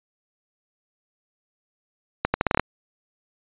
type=accelerating click train; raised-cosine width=0.5 ms; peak=-4 dBFS; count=8; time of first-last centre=2.25-2.596 s; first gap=90 ms; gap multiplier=0.79; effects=resampled to 8000 Hz